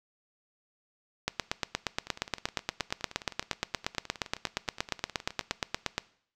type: two click trains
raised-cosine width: 0.2 ms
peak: -24 / -10 dBFS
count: 34 / 41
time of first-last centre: 2.07-5.515 / 1.28-5.98 s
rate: 9.58 / 8.51 Hz
effects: noise-tail reverb RT60 0.6 s tail -20 dB re dry